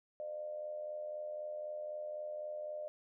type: tone with amplitude modulation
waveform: sine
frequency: 604 Hz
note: D5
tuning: 48 cents sharp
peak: -37 dBFS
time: 0.2-2.88 s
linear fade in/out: 0 ms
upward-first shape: sine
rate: 83.9 Hz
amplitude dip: 55%
effects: none